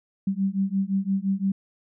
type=beating tone pair; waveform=sine; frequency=191.6 / 197.4 Hz; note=G3 / G3; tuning=-39 / +12 cents; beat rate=5.8 Hz; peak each=-25 dBFS; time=0.27-1.52 s; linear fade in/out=5 ms; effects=none